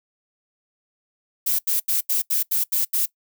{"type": "noise bursts", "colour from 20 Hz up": "violet", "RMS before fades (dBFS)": -21, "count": 8, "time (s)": [1.46, 3.06], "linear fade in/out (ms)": 10, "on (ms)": 130, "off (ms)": 80, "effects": ["noise-tail reverb RT60 0.1 s tail -21 dB re dry"]}